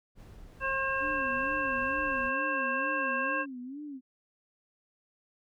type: noise with tremolo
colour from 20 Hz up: brown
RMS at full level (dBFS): -47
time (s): 0.15-2.32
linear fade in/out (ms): 50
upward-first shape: sine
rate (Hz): 2.5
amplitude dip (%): 25
type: harmonic tone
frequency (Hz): 536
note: C5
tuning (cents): +42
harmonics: 1 / 2 / 3 / 5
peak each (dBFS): -36 / -33 / -31 / -36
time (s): 0.6-3.46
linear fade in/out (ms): 50
type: tone with vibrato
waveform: sine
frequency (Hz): 271.1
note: C#4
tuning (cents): -38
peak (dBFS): -38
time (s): 0.99-4.01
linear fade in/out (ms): 50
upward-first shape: sine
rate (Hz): 2.2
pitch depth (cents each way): 170
effects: none